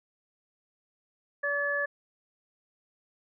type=harmonic tone; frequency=573 Hz; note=D5; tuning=43 cents flat; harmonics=1 / 2 / 3; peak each=-32 / -38 / -28 dBFS; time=1.43-1.86 s; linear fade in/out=10 ms; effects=none